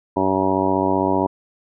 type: harmonic tone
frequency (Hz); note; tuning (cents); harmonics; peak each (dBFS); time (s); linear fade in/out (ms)
95.4; G2; -47; 1 / 2 / 3 / 4 / 5 / 6 / 7 / 8 / 9 / 10; -31 / -27 / -22 / -23 / -30 / -26 / -26 / -31 / -27 / -23; 0.16-1.27; 10
effects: none